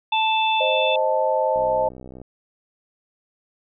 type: harmonic tone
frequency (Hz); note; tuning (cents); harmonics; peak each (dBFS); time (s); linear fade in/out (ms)
880; A5; 0; 1 / 3 / 4; -19 / -24 / -25; 0.12-0.96; 5
type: chord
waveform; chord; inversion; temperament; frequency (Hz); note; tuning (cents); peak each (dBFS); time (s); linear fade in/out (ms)
sine; A diminished; first; equal; 523.3 / 622.3 / 880; C5 / Eb5 / A5; 0 / 0 / 0; -22; 0.6-1.89; 10
type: click train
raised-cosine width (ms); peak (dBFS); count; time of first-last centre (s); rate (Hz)
2; -26; 43; 1.56-2.216; 64
effects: none